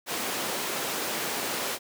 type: high-pass noise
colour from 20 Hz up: pink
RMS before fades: -31 dBFS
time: 0.06-1.79 s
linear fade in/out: 50 ms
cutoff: 310 Hz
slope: 12 dB/octave
effects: none